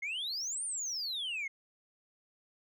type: exponential two-way sweep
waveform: sine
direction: up then down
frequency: 2093 to 9397 to 2093 Hz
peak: -32 dBFS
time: 0.02-1.48 s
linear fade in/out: 10 ms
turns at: 0.64 s
effects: tanh soft clip ceiling -33 dBFS